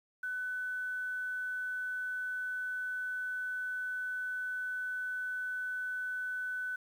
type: tone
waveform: sine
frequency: 1500 Hz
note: F#6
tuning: 23 cents sharp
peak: -34 dBFS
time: 0.23-6.76 s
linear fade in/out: 5 ms
effects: 10-bit